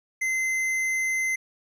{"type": "tone with tanh clipping", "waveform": "sine", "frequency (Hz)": 2064, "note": "C7", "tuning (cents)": -24, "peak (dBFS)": -25, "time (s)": [0.21, 1.36], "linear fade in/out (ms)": 10, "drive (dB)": 12, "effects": []}